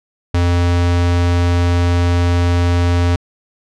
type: tone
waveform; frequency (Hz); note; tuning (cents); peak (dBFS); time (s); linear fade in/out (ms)
square; 87.31; F2; 0; -12; 0.34-3.16; 5
effects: low-pass 6000 Hz 12 dB/octave